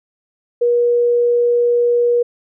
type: tone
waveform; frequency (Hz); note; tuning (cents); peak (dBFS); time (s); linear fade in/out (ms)
sine; 479.5; A#4; +49; -11; 0.61-2.23; 10
effects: none